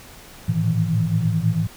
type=tone cluster; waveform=sine; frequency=106.8 / 112.8 / 116.8 / 156.7 / 165.7 Hz; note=G#2 / A2 / A#2 / D#3 / E3; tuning=+49 / +44 / +4 / +13 / +9 cents; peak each=-24 / -25 / -28 / -25 / -21 dBFS; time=0.48-1.67 s; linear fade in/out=10 ms; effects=pink hiss -43 dBFS RMS until 1.76 s